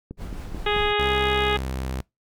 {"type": "click train", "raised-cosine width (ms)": 3, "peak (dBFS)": -21, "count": 4, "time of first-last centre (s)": [0.11, 0.765], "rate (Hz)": 4.58}
{"type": "noise with tremolo", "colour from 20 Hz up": "brown", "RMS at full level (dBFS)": -31, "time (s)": [0.17, 0.95], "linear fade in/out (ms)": 50, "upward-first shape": "sine", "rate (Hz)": 5.2, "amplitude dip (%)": 30}
{"type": "harmonic tone", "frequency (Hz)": 415.3, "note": "G#4", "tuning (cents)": 0, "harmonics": [1, 2, 3, 4, 5, 6, 7, 8, 9], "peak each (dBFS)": [-24, -27, -29, -30, -31, -32, -32, -33, -34], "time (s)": [0.66, 1.57], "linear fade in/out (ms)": 5}
{"type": "tone with pitch glide", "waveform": "sawtooth", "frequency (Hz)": [66, 65.13], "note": ["C2", "C2"], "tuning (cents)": [16, -7], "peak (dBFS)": -23, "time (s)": [0.99, 2.01], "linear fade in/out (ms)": 0, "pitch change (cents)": -23, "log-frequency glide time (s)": [1.44, 1.77]}
{"effects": ["noise-tail reverb RT60 0.2 s tail -25 dB re dry"]}